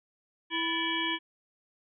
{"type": "harmonic tone with a mistuned harmonic", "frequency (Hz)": 328.9, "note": "E4", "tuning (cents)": -4, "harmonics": [1, 3, 5, 7, 9, 10], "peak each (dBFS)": [-35, -35, -35, -35, -35, -35], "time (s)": [0.5, 1.19], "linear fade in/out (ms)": 50, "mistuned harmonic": 5, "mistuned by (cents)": 100, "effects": []}